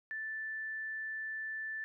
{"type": "tone", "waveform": "sine", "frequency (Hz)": 1760, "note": "A6", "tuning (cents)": 0, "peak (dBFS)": -37, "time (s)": [0.11, 1.84], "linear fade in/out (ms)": 0, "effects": []}